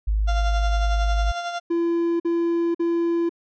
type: tone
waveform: sine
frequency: 52.4 Hz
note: G#1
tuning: 16 cents sharp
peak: -18 dBFS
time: 0.07-1.32 s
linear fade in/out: 10 ms
type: tone with tremolo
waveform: 30% pulse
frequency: 694 Hz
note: F5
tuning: 11 cents flat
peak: -22 dBFS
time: 0.27-1.6 s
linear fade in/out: 20 ms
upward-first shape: sine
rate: 11 Hz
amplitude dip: 45%
type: tone bursts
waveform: triangle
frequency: 338.5 Hz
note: E4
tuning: 46 cents sharp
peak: -17 dBFS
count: 3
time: 1.7-3.294 s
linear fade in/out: 10 ms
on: 500 ms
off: 47 ms
effects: resampled to 16000 Hz